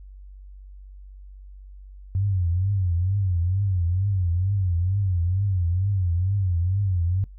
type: tone with vibrato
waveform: sine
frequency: 92.5 Hz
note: F#2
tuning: in tune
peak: -20 dBFS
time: 2.15-7.24 s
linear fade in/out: 0 ms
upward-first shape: triangle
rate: 2.2 Hz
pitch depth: 180 cents each way
effects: noise-tail reverb RT60 0.1 s tail -20 dB re dry + added 48 Hz sine -40 dBFS peak until 7.38 s